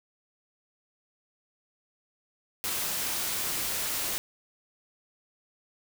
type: noise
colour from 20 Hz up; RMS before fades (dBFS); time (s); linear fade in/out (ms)
white; -31; 2.64-4.18; 0
effects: none